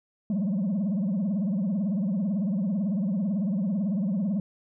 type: tone with vibrato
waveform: sine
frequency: 196.2 Hz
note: G3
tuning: 2 cents sharp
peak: -21 dBFS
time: 0.3-4.4 s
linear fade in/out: 2 ms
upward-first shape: triangle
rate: 18 Hz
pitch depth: 250 cents each way
effects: tanh soft clip ceiling -23 dBFS